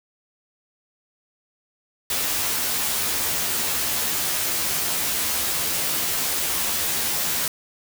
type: noise with comb filter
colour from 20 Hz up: white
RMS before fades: -24 dBFS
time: 2.1-7.48 s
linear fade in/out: 2 ms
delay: 13 ms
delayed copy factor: +0.7
effects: none